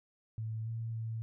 sine tone with pitch steps, 110.8 / 113.8 / 112.6 Hz, A2 / A#2 / A2, +13 / -41 / +40 cents, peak -35 dBFS, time 0.38-1.22 s, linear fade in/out 0 ms, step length 280 ms, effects none

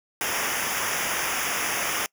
pink noise with comb filter, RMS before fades -27 dBFS, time 0.21-2.06 s, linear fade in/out 0 ms, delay 0.24 ms, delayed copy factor -1, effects noise-tail reverb RT60 0.1 s tail -25 dB re dry

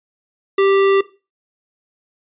square tone, 392 Hz, G4, in tune, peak -12 dBFS, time 0.58-1.01 s, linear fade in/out 5 ms, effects noise-tail reverb RT60 0.3 s tail -17 dB re dry + resampled to 8000 Hz

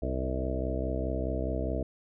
harmonic tone with a mistuned harmonic, 64.8 Hz, C2, 16 cents flat, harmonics 1 / 2 / 3 / 4 / 5 / 6 / 7 / 8 / 9 / 10, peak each -32 / -38 / -42 / -38 / -38 / -45 / -38 / -43 / -40 / -38 dBFS, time 0.02-1.83 s, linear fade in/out 5 ms, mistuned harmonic 9, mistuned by +19 cents, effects none

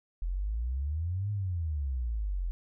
sine exponential two-way sweep, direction up then down, 41.62 to 105.3 to 41.62 Hz, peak -29 dBFS, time 0.22-2.51 s, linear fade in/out 0 ms, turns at 1.31 s, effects none

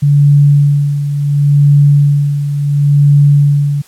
sine tone with tremolo, 143.8 Hz, D3, 36 cents flat, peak -3 dBFS, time 0.02-3.82 s, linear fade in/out 10 ms, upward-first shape sine, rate 0.71 Hz, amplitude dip 65%, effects white hiss -43 dBFS RMS until 3.87 s + low-pass 12000 Hz 12 dB/octave

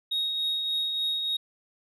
sine tone with tremolo, 3757 Hz, A#7, 13 cents sharp, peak -22 dBFS, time 0.11-1.37 s, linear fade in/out 10 ms, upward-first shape triangle, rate 3.4 Hz, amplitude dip 45%, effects tanh soft clip ceiling -23 dBFS

